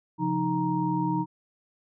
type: tone cluster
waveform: sine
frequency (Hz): 136.7 / 175.7 / 311.2 / 936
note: C#3 / F3 / D#4 / A#5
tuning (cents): -24 / +11 / 0 / +7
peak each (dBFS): -32 / -29 / -28 / -29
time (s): 0.18-1.26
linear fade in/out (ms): 50
effects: none